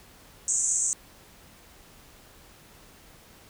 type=band-pass noise; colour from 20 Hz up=white; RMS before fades=-26 dBFS; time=0.48-0.93 s; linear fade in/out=0 ms; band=6300 to 8300 Hz; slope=96 dB/octave; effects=pink hiss -53 dBFS RMS until 3.49 s